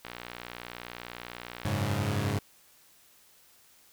click train, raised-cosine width 0.3 ms, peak -22 dBFS, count 136, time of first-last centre 0.05-2.3 s, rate 60 Hz
sawtooth chord, F# suspended second, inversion none, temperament equal, 92.5 / 103.83 / 138.59 Hz, F#2 / G#2 / C#3, 0 / 0 / 0 cents, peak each -30 / -26 / -29 dBFS, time 1.65-2.39 s, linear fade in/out 5 ms
effects white hiss -60 dBFS RMS until 3.92 s

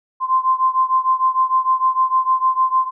sine beating tone pair, 1039 / 1045.6 Hz, C6 / C6, -12 / -1 cents, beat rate 6.6 Hz, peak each -16 / -18 dBFS, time 0.2-2.91 s, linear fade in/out 50 ms, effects none

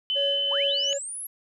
sine tone with pitch glide, 3035 to 2979 Hz, F#7 to F#7, +43 to +11 cents, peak -23 dBFS, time 0.1-0.93 s, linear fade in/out 0 ms, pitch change -32 cents, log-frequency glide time 0.7-0.75 s
triangle tone with tremolo, 560 Hz, C#5, 18 cents sharp, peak -23 dBFS, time 0.15-0.99 s, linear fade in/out 20 ms, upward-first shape sine, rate 2.6 Hz, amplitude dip 70%
sine linear sweep, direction up, 795 to 11530 Hz, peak -32 dBFS, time 0.51-1.27 s, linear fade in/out 5 ms
effects none

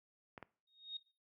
clicks, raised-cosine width 0.5 ms, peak -33 dBFS, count 2, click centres 0.378 / 0.427 s
sine tone with exponential growth, 3729 Hz, A#7, in tune, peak -38 dBFS, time 0.67-0.97 s, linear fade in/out 5 ms, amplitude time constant 65 ms
effects noise-tail reverb RT60 0.4 s tail -21 dB re dry + high-pass 80 Hz 12 dB/octave

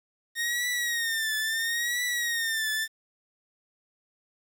sawtooth tone with vibrato, 1849 Hz, A#6, 15 cents flat, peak -23 dBFS, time 0.35-2.88 s, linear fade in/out 50 ms, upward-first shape triangle, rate 0.74 Hz, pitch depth 110 cents each way, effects 9-bit

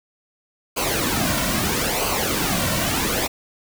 pink noise with flanger, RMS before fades -22 dBFS, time 0.76-3.28 s, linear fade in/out 20 ms, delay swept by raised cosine 0.55 to 2.45 ms, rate 0.77 Hz, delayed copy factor -0.65, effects none

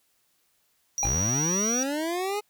triangle tone, 5780 Hz, F#8, 41 cents flat, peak -24 dBFS, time 0.98-1.83 s, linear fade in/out 0 ms
square tone with exponential decay, 806 Hz, G5, 48 cents sharp, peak -24 dBFS, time 1.03-1.14 s, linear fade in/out 0 ms, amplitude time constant 23 ms
25% pulse linear sweep, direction up, 45.47 to 423.7 Hz, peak -23 dBFS, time 1.03-2.41 s, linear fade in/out 20 ms
effects white hiss -69 dBFS RMS until 2.49 s

